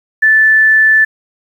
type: tone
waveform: sine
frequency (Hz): 1754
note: A6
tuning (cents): -6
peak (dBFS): -5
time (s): 0.22-1.05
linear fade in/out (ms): 10
effects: 7-bit